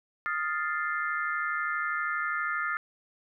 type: chord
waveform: sine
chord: F dominant seventh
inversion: third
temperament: equal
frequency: 1244.5 / 1396.9 / 1760 / 2093 Hz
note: Eb6 / F6 / A6 / C7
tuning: 0 / 0 / 0 / 0 cents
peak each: -33 / -32 / -33 / -38 dBFS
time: 0.26-2.77 s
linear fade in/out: 0 ms
effects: none